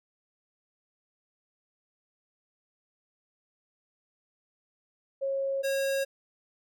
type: tone pair in turn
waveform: sine / square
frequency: 545 / 545 Hz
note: C#5 / C#5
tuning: -29 / -29 cents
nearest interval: unison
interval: 0 cents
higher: neither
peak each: -27 dBFS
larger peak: neither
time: 5.21-5.63 / 5.63-6.05 s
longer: neither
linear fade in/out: 20 ms
effects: none